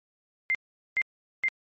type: tone bursts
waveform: sine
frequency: 2093 Hz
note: C7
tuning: in tune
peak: -22 dBFS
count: 3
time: 0.5-1.484 s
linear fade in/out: 0 ms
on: 48 ms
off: 420 ms
effects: MP3 32 kbps